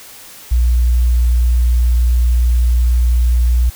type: tone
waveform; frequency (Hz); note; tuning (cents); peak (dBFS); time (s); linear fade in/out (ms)
sine; 60; B1; -49; -9; 0.51-3.7; 10
effects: white hiss -37 dBFS RMS until 3.75 s